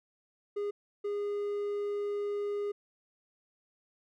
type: tone bursts at uneven times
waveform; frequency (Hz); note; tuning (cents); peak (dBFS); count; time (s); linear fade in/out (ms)
triangle; 409.6; G#4; -24; -29; 2; 0.56-0.71 / 1.04-2.72; 10
effects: none

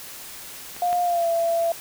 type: clicks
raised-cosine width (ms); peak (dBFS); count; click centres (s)
0.3; -22 / -18; 2; 0.765 / 0.929
type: tone with pitch glide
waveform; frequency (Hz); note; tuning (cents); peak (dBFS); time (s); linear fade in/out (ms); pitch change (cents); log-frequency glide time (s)
sine; 708 to 672.5; F5 to E5; +23 to +34; -19; 0.82-1.72; 2; -89; 1.03-1.28
effects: white hiss -39 dBFS RMS until 1.8 s

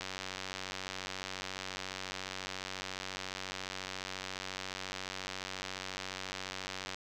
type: click train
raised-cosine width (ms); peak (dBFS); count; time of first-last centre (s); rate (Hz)
0.2; -21; 655; 0.01-6.945; 94.3
effects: none

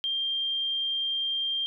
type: tone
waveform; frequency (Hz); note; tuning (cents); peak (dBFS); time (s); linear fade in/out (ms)
sine; 3185; G7; +27; -26; 0.04-1.66; 0
effects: none

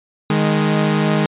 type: tone pair together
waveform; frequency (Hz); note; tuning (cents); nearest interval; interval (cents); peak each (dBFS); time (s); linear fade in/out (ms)
sawtooth; 155.02 / 207.7; D#3 / G#3; -6 / 0; perfect fourth; 506; -13; 0.3-1.26; 2
effects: resampled to 8000 Hz

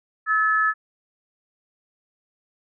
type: tone pair together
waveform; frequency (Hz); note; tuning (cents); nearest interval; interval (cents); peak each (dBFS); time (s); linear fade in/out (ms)
sine; 1296 / 1726.6; E6 / A6; -30 / -33; perfect fourth; 497; -20; 0.26-0.74; 50
effects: none

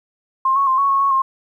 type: tone with pitch steps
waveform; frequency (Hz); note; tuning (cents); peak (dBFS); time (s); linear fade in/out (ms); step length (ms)
sine; 1059 / 1106 / 1049 / 1111 / 1096 / 1106 / 1066; C6 / C#6 / C6 / C#6 / C#6 / C#6 / C6; +21 / -4 / +4 / +4 / -20 / -4 / +32; -13; 0.45-1.22; 5; 110
effects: 9-bit

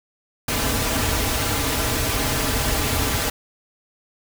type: noise with comb filter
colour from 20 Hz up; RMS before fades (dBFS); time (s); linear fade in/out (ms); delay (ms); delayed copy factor
pink; -22; 0.48-3.3; 5; 5.5; -0.7
effects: none

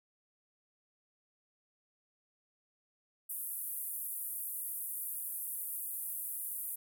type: band-pass noise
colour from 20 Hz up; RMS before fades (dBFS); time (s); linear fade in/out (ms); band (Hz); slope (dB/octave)
pink; -40; 3.29-6.76; 10; 10000 to 16000; 48
effects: none

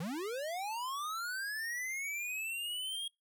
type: linear sweep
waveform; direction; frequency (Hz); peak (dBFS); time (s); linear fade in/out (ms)
square; up; 146.83 to 3282; -37; 0-3.08; 5
effects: noise-tail reverb RT60 0.2 s tail -26 dB re dry

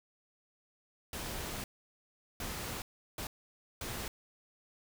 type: noise bursts at uneven times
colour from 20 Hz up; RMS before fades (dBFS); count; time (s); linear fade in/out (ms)
pink; -40; 4; 1.13-1.64 / 2.4-2.82 / 3.18-3.27 / 3.81-4.08; 2
effects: none

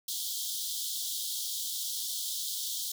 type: high-pass noise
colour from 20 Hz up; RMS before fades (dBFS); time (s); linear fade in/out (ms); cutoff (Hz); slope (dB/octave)
pink; -35; 0.08-2.92; 5; 3200; 96
effects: none

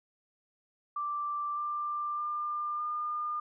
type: tone with pitch steps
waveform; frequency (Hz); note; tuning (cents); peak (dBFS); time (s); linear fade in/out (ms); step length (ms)
sine; 1174.7 / 1186.3 / 1198 / 1209.8; D6 / D6 / D6 / D#6; 0 / +17 / +34 / -49; -31; 0.96-3.4; 5; 610
effects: none

